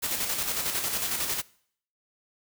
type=noise with tremolo; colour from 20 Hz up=white; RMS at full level=-28 dBFS; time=0.02-1.42 s; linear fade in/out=20 ms; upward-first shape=square; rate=11 Hz; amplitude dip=40%; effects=noise-tail reverb RT60 0.6 s tail -22 dB re dry